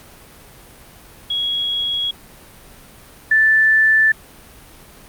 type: tone pair in turn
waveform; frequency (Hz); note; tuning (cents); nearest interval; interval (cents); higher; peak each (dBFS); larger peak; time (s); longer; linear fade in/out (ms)
sine; 3322 / 1759.8; G#7 / A6; 0 / 0; major seventh; 1100; first; -18 / -10; second; 1.3-2.11 / 3.31-4.12; neither; 5
effects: pink hiss -43 dBFS RMS until 5.08 s + Opus 48 kbps